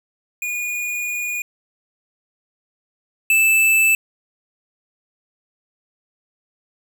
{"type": "tone pair in turn", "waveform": "square", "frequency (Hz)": [2445, 2636], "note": ["D#7", "E7"], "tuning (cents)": [-31, -1], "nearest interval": "minor second", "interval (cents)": 130, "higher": "second", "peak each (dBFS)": [-23, -13], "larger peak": "second", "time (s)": [[0.42, 1.42], [3.3, 3.95]], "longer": "first", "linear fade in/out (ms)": 2, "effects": []}